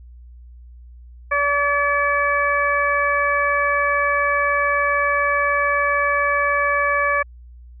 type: harmonic tone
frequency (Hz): 573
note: D5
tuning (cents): -43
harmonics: 1 / 2 / 3 / 4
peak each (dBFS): -23 / -20 / -21 / -24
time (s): 1.31-7.23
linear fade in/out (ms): 10
effects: added 60 Hz sine -39 dBFS peak until 7.8 s